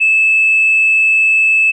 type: tone with frequency modulation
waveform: sine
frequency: 2613 Hz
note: E7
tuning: 16 cents flat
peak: -7 dBFS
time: 0-1.72 s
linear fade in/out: 20 ms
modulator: 71.2 Hz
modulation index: 0.3
effects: tanh soft clip ceiling -3 dBFS

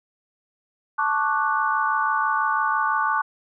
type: chord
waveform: sine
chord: D major seventh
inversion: second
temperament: equal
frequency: 880 / 1108.7 / 1174.7 / 1480 Hz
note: A5 / C#6 / D6 / F#6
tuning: 0 / 0 / 0 / 0 cents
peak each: -25 dBFS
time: 0.98-3.22 s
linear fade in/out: 10 ms
effects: none

